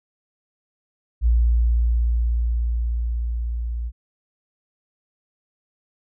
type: tone with level ramp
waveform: sine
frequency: 58.27 Hz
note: A#1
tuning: in tune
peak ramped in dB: -13 to -24 dBFS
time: 1.21-3.92 s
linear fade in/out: 50 ms
effects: none